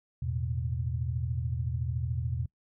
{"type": "chord", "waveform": "sine", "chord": "E suspended fourth", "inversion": "none", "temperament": "just", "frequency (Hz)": [82.41, 109.88, 123.61], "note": ["E2", "A2", "B2"], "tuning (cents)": [0, -2, 2], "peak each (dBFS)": [-33, -36, -32], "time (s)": [0.22, 2.46], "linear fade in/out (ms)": 5, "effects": ["noise-tail reverb RT60 0.1 s tail -23 dB re dry"]}